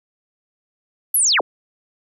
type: linear sweep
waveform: sine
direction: down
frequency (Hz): 12000 to 209.8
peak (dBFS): -13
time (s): 1.14-1.41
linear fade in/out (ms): 5
effects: none